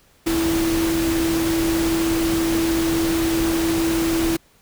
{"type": "tone in noise", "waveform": "sine", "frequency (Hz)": 329.6, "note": "E4", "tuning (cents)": 0, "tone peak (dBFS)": -18, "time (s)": [0.26, 4.37], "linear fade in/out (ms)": 10, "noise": "pink", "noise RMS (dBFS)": -26, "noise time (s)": [0.26, 4.37], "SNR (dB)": 5, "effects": ["pink hiss -56 dBFS RMS until 4.61 s"]}